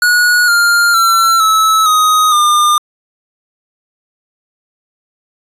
square tone with pitch steps, 1456 / 1402.3 / 1350.7 / 1300.9 / 1253 / 1206.8 Hz, F#6 / F6 / E6 / E6 / D#6 / D6, -28 / +7 / +42 / -23 / +12 / +47 cents, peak -8 dBFS, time 0.02-2.78 s, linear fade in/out 2 ms, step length 460 ms, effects resampled to 32000 Hz

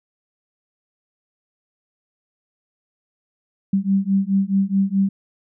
sine beating tone pair, 192.9 / 197.6 Hz, G3 / G3, -28 / +14 cents, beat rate 4.7 Hz, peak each -19 dBFS, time 3.73-5.09 s, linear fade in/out 5 ms, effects none

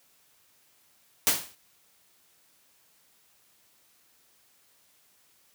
white noise with exponential decay, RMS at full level -19 dBFS, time 1.27-1.55 s, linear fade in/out 0 ms, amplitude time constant 60 ms, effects white hiss -64 dBFS RMS until 5.54 s + high-pass 60 Hz 12 dB/octave

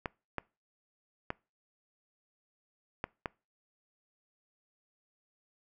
clicks, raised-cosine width 0.5 ms, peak -18 dBFS, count 5, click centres 0.058 / 0.383 / 1.304 / 3.041 / 3.258 s, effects noise-tail reverb RT60 0.3 s tail -24 dB re dry

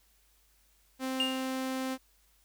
sawtooth tone, 261.6 Hz, C4, in tune, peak -28 dBFS, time 0.99-1.98 s, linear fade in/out 50 ms
triangle tone with exponential decay, 2822 Hz, F7, 17 cents sharp, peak -23 dBFS, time 1.2-1.54 s, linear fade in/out 1 ms, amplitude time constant 73 ms
effects added 50 Hz sine -68 dBFS peak until 2.44 s + white hiss -68 dBFS RMS until 2.44 s

